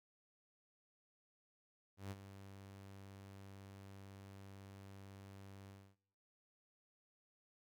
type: tone with ADSR envelope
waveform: sawtooth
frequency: 98 Hz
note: G2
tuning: in tune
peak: -39 dBFS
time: 1.97-5.96 s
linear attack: 140 ms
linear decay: 34 ms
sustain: -11 dB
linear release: 270 ms
effects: noise-tail reverb RT60 0.7 s tail -23 dB re dry